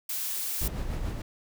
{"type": "noise", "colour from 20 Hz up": "blue", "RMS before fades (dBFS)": -32, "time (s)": [0.09, 0.68], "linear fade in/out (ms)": 5}
{"type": "noise with tremolo", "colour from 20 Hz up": "brown", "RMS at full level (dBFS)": -30, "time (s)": [0.61, 1.22], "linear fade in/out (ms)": 5, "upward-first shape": "sine", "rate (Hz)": 6.9, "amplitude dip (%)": 40}
{"effects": []}